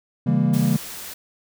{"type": "chord", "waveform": "triangle", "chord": "C# diminished seventh", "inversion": "none", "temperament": "equal with one note detuned", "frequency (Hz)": [138.59, 164.81, 200.5, 233.1], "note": ["C#3", "E3", "G3", "Bb3"], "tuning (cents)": [0, 0, 39, 0], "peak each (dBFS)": -20, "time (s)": [0.26, 0.77], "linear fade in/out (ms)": 10}
{"type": "noise", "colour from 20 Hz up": "white", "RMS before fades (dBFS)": -35, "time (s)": [0.53, 1.14], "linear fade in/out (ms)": 10}
{"effects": []}